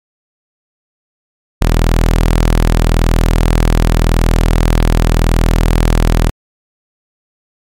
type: tone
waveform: sawtooth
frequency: 40.88 Hz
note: E1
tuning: 14 cents flat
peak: -4 dBFS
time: 1.61-6.3 s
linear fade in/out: 10 ms
effects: MP3 64 kbps